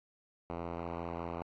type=tone with low-pass filter; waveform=5% pulse; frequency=85 Hz; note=F2; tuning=46 cents flat; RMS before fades=-40 dBFS; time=0.5-1.42 s; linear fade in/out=0 ms; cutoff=1500 Hz; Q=0.66; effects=AAC 32 kbps